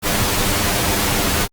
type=noise with comb filter; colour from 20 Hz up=pink; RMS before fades=-18 dBFS; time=0.02-1.48 s; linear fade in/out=50 ms; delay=10 ms; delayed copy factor=+0.6; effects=Opus 48 kbps